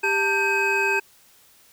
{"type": "tone cluster", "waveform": "triangle", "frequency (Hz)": [395.7, 897, 1573, 2541], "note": ["G4", "A5", "G6", "D#7"], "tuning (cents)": [16, 33, 6, 36], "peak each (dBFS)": [-24, -25, -23, -21], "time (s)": [0.03, 1], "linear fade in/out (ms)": 10, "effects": ["white hiss -55 dBFS RMS until 1.72 s"]}